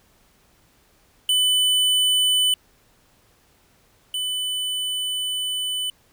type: tone pair in turn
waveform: square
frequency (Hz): 3000 / 3000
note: F#7 / F#7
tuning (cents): +23 / +23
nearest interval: unison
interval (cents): 0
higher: neither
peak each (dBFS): -17 / -24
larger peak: first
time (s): 1.29-2.54 / 4.14-5.9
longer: second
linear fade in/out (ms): 2
effects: pink hiss -59 dBFS RMS until 6.12 s